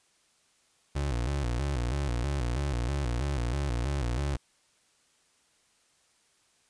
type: tone with vibrato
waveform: 30% pulse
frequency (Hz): 64.8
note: C2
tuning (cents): -16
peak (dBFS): -25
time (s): 0.95-4.37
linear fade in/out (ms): 10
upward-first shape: square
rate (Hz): 3.1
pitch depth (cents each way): 150
effects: white hiss -67 dBFS RMS until 6.69 s + resampled to 22050 Hz